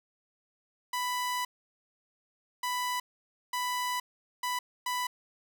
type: tone bursts at uneven times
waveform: sawtooth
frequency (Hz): 992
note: B5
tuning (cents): +7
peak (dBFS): -26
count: 5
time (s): 0.93-1.45 / 2.63-3 / 3.53-4 / 4.43-4.59 / 4.86-5.07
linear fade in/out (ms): 5
effects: none